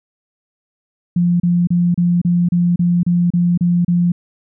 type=tone bursts; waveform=sine; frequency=174.61 Hz; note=F3; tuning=in tune; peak=-11 dBFS; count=11; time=1.16-4.12 s; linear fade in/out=5 ms; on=240 ms; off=32 ms; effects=none